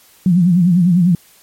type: tone with vibrato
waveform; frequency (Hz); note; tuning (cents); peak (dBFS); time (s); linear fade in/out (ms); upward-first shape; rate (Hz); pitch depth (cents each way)
sine; 176.7; F3; +21; -8; 0.26-1.15; 2; sine; 10; 110
effects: white hiss -48 dBFS RMS until 1.42 s + MP3 64 kbps